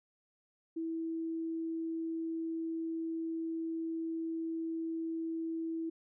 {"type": "tone", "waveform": "sine", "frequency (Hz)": 326.9, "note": "E4", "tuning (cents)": -14, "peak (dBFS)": -34, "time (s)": [0.76, 5.9], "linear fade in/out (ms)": 10, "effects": []}